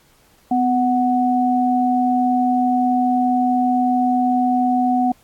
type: tone pair together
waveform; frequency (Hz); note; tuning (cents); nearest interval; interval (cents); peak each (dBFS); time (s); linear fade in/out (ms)
sine; 251.8 / 740; B3 / F#5; +34 / 0; octave + perfect fifth; 1866; -17; 0.51-5.12; 5
effects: pink hiss -55 dBFS RMS until 5.23 s + AAC 64 kbps